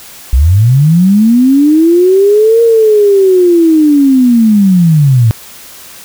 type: linear two-way sweep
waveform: sine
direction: up then down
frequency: 58 to 466.2 to 107.4 Hz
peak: -3 dBFS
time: 0.33-5.31 s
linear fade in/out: 0 ms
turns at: 2.62 s
effects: white hiss -32 dBFS RMS until 6.04 s